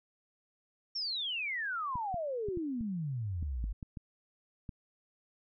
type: exponential sweep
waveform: sine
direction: down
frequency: 5590 to 47 Hz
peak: -33 dBFS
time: 0.95-3.73 s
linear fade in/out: 10 ms
type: clicks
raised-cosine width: 5 ms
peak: -29 dBFS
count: 10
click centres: 1.956 / 2.143 / 2.486 / 2.573 / 2.809 / 3.427 / 3.641 / 3.828 / 3.972 / 4.692 s
effects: none